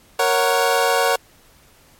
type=chord; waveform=25% pulse; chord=F# major; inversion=first; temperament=equal; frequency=466.2 / 554.4 / 740 Hz; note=A#4 / C#5 / F#5; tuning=0 / 0 / 0 cents; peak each=-16 dBFS; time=0.19-1.16 s; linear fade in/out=5 ms; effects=pink hiss -52 dBFS RMS until 1.99 s + MP3 64 kbps